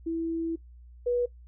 sine tone pair in turn, 329.6 / 486.5 Hz, E4 / B4, 0 / -26 cents, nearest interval perfect fifth, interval 674 cents, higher second, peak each -27 / -23 dBFS, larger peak second, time 0.06-0.56 / 1.06-1.26 s, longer first, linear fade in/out 10 ms, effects noise-tail reverb RT60 0.1 s tail -18 dB re dry + added 60 Hz sine -47 dBFS peak until 1.47 s

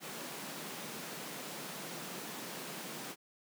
pink high-pass noise, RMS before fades -44 dBFS, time 0-3.16 s, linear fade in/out 50 ms, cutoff 150 Hz, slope 48 dB/octave, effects none

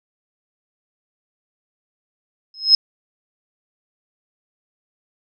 sine tone with exponential growth, 5150 Hz, E8, 41 cents flat, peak -4 dBFS, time 2.54-2.75 s, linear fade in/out 2 ms, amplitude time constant 45 ms, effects none

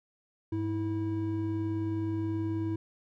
triangle tone pair together, 102 / 324.8 Hz, G#2 / E4, -31 / -26 cents, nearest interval octave + minor sixth, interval 2005 cents, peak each -31 / -29 dBFS, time 0.52-2.76 s, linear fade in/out 5 ms, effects none

